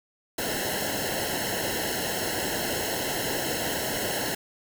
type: noise with comb filter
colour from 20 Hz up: pink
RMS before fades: -29 dBFS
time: 0.38-4.35 s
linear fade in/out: 5 ms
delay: 0.84 ms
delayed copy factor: -1
effects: none